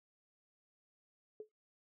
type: tone with exponential decay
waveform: sine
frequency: 428.6 Hz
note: A4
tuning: 45 cents flat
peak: -40 dBFS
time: 1.4-1.49 s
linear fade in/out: 2 ms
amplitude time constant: 18 ms
effects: noise-tail reverb RT60 0.2 s tail -26 dB re dry